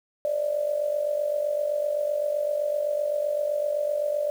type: tone with amplitude modulation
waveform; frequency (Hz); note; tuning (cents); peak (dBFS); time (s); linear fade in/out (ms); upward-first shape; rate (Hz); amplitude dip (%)
sine; 591; D5; +11; -20; 0.25-4.3; 0; sine; 47.8; 70
effects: 8-bit